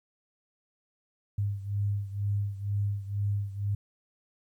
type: beating tone pair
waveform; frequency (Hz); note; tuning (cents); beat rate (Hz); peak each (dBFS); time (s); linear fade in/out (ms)
sine; 100.8 / 102.9; G2 / G#2; +49 / -16; 2.1; -29 / -33; 1.38-3.75; 5
effects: 11-bit